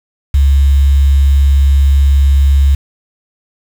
sine tone with quantisation, 69.3 Hz, C#2, in tune, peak -5 dBFS, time 0.34-2.75 s, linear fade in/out 5 ms, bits 5, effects none

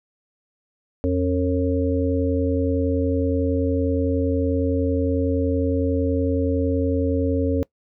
harmonic tone with a mistuned harmonic, 90.8 Hz, F#2, 32 cents flat, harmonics 1 / 3 / 5 / 6, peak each -23 / -22 / -24 / -27 dBFS, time 1.04-7.63 s, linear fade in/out 0 ms, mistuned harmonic 1, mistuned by -120 cents, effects noise-tail reverb RT60 0.1 s tail -22 dB re dry

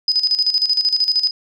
sine tone with tremolo, 5010 Hz, D#8, 11 cents sharp, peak -12 dBFS, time 0.08-1.31 s, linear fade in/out 2 ms, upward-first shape square, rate 13 Hz, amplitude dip 70%, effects none

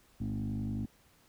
sine tone with frequency modulation, 164.81 Hz, E3, in tune, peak -31 dBFS, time 0.2-0.86 s, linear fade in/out 10 ms, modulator 50.7 Hz, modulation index 2.1, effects tanh soft clip ceiling -29 dBFS + pink hiss -65 dBFS RMS until 1.28 s

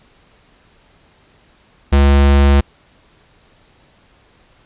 square tone, 70 Hz, C#2, 18 cents sharp, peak -8 dBFS, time 1.92-2.61 s, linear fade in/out 10 ms, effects pink hiss -52 dBFS RMS until 4.65 s + resampled to 8000 Hz

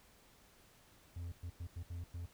triangle tone bursts at uneven times, 86.2 Hz, F2, 22 cents flat, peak -39 dBFS, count 6, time 1.16-1.32 / 1.43-1.5 / 1.6-1.67 / 1.76-1.83 / 1.9-2.04 / 2.14-2.26 s, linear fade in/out 5 ms, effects pink hiss -65 dBFS RMS until 2.33 s

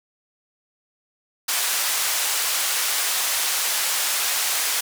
white band-pass noise, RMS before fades -23 dBFS, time 1.48-4.81 s, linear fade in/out 10 ms, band 760 to 12000 Hz, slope 12 dB/octave, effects none

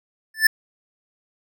square tone with exponential growth, 1760 Hz, A6, in tune, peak -8 dBFS, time 0.34-0.47 s, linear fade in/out 5 ms, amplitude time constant 27 ms, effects none

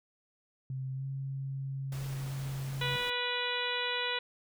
sine tone with pitch glide, 131.8 to 135.66 Hz, C3 to C#3, +13 to -37 cents, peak -34 dBFS, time 0.7-2.96 s, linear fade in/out 2 ms, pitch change +50 cents, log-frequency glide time 0.93-1.05 s
pink noise, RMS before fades -47 dBFS, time 1.92-3.1 s, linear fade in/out 2 ms
harmonic tone, 490 Hz, B4, 14 cents flat, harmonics 1 / 2 / 3 / 4 / 5 / 6 / 7 / 8, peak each -39 / -39 / -39 / -39 / -39 / -39 / -39 / -39 dBFS, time 2.81-4.19 s, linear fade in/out 5 ms
effects none

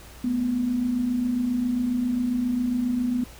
sine tone pair together, 220 / 247.4 Hz, A3 / B3, 0 / +3 cents, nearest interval major second, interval 203 cents, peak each -31 / -22 dBFS, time 0.24-3.24 s, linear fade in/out 5 ms, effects added 59 Hz sine -46 dBFS peak until 3.39 s + pink hiss -47 dBFS RMS until 3.39 s

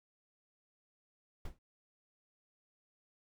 brown noise with exponential decay, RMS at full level -37 dBFS, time 1.45-1.59 s, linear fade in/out 5 ms, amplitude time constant 30 ms, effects none

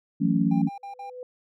sine chord, F# minor seventh, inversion third, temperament just, 166.5 / 185 / 222 / 277.5 Hz, E3 / F#3 / A3 / C#4, +18 / 0 / +16 / +2 cents, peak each -25 dBFS, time 0.2-0.69 s, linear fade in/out 20 ms
triangle tone bursts, 798 Hz, G5, 31 cents sharp, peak -33 dBFS, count 4, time 0.51-1.1 s, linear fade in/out 5 ms, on 110 ms, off 50 ms
sine tone with exponential growth, 500 Hz, B4, 21 cents sharp, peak -33 dBFS, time 0.63-1.23 s, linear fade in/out 1 ms, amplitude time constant 130 ms
effects none

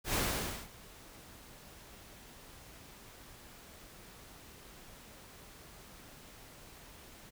pink noise with ADSR envelope, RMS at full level -31 dBFS, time 0.04-7.31 s, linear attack 99 ms, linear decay 530 ms, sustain -23 dB, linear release 27 ms, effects none

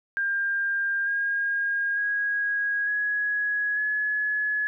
sine tone with pitch steps, 1600 / 1624.2 / 1648.8 / 1673.7 / 1699.1 Hz, G6 / G#6 / G#6 / G#6 / G#6, +35 / -39 / -13 / +13 / +39 cents, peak -23 dBFS, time 0.17-4.67 s, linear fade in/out 0 ms, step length 900 ms, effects none

